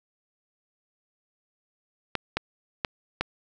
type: clicks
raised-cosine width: 0.3 ms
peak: -9 dBFS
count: 4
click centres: 2.153 / 2.37 / 2.848 / 3.21 s
effects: none